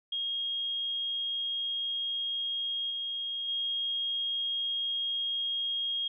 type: tone with level steps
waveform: sine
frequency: 3258 Hz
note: G#7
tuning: 34 cents flat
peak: -30 / -32 / -29 dBFS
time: 0.12-6.08 s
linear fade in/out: 5 ms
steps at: 2.9 / 3.48 s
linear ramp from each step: 5 ms
effects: none